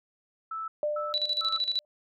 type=tone bursts; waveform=sine; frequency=1315 Hz; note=E6; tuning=5 cents flat; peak=-32 dBFS; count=3; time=0.51-1.58 s; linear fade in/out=5 ms; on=170 ms; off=280 ms
type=tone with exponential decay; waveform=sine; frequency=597 Hz; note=D5; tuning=28 cents sharp; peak=-24 dBFS; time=0.83-1.85 s; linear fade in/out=1 ms; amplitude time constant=220 ms
type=tone with tremolo; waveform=sine; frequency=3951 Hz; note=B7; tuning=in tune; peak=-24 dBFS; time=1.14-1.79 s; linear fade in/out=0 ms; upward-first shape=square; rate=13 Hz; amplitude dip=70%
effects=none